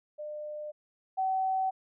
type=tone pair in turn; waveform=sine; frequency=601 / 760.1 Hz; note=D5 / F#5; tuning=+40 / +46 cents; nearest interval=major third; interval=406 cents; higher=second; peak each=-36 / -26 dBFS; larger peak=second; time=0.18-0.72 / 1.17-1.71 s; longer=neither; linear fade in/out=20 ms; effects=none